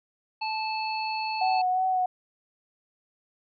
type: harmonic tone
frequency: 875 Hz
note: A5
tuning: 10 cents flat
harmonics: 1 / 3 / 5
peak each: -29 / -34 / -36 dBFS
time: 0.41-1.62 s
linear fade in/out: 10 ms
type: tone with vibrato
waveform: sine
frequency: 743 Hz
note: F#5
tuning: 7 cents sharp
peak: -22 dBFS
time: 1.41-2.06 s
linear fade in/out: 5 ms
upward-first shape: sine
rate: 2.8 Hz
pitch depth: 22 cents each way
effects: none